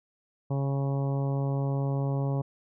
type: harmonic tone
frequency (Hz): 138.1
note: C#3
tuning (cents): -6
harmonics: 1 / 2 / 3 / 4 / 5 / 6 / 7 / 8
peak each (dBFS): -26 / -36 / -38 / -38 / -43 / -44 / -46 / -49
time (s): 0.5-2.42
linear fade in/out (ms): 10
effects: none